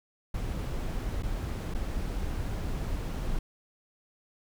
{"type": "noise with dropouts", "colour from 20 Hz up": "brown", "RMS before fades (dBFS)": -32, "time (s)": [0.34, 3.39], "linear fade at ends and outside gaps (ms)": 5, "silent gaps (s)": [[1.225, 1.232], [1.74, 1.747]], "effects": []}